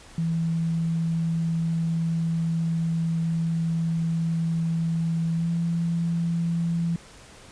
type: tone with pitch glide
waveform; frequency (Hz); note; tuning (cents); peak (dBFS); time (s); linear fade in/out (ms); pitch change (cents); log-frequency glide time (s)
sine; 164.81 to 168.37; E3 to E3; 0 to +37; -22; 0.18-6.96; 2; +37; 5.34-5.49
effects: pink hiss -48 dBFS RMS until 7.51 s + resampled to 22050 Hz